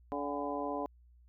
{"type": "harmonic tone with a mistuned harmonic", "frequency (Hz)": 143.9, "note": "D3", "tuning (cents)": -35, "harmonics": [2, 3, 4, 5, 6, 7], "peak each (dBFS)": [-39, -41, -40, -41, -43, -41], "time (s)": [0.12, 0.86], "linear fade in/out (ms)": 0, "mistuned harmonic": 6, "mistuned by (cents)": -100, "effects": ["added 60 Hz sine -58 dBFS peak until 1.28 s"]}